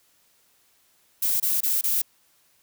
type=noise bursts; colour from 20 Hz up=violet; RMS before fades=-23 dBFS; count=4; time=1.22-2.018 s; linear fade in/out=5 ms; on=180 ms; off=26 ms; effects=white hiss -63 dBFS RMS until 2.62 s